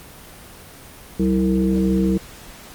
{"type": "harmonic tone with a mistuned harmonic", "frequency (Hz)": 65.41, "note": "C2", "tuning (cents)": 0, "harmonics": [1, 3, 5, 7], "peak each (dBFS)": [-26, -17, -21, -26], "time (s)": [1.19, 2.18], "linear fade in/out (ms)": 10, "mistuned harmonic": 3, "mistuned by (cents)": -53, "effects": ["pink hiss -41 dBFS RMS until 2.74 s", "Opus 24 kbps"]}